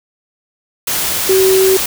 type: tone in noise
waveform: sine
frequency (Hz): 380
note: F#4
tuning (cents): +46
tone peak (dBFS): -8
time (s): 1.29-1.77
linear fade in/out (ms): 5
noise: white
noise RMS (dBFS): -17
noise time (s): 0.87-1.86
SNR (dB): +6
effects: none